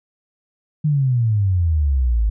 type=exponential sweep; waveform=sine; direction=down; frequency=155.56 to 51.8 Hz; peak=-14 dBFS; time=0.84-2.3 s; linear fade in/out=10 ms; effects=none